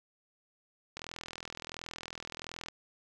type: click train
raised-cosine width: 0.2 ms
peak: -23 dBFS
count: 72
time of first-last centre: 0.97-2.685 s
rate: 41.4 Hz
effects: none